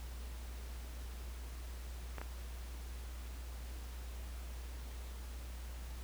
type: clicks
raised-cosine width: 0.5 ms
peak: -28 dBFS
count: 2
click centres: 2.183 / 2.215 s
effects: added 60 Hz sine -43 dBFS peak until 6.03 s + pink hiss -55 dBFS RMS until 6.03 s